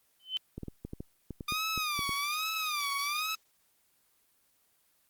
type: tone with exponential growth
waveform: sine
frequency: 3054 Hz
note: G7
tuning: 46 cents flat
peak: -25 dBFS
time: 0.2-0.37 s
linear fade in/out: 0 ms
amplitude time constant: 36 ms
type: clicks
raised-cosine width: 3 ms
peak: -26 dBFS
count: 12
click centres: 0.58 / 0.633 / 0.683 / 0.85 / 0.934 / 1.005 / 1.307 / 1.408 / 1.523 / 1.777 / 1.992 / 2.093 s
type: tone with vibrato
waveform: 15% pulse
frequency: 1205 Hz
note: D6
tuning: 44 cents sharp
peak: -24 dBFS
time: 1.48-3.35 s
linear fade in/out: 5 ms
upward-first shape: sine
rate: 1.2 Hz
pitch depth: 130 cents each way
effects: white hiss -70 dBFS RMS until 5.09 s + Opus 24 kbps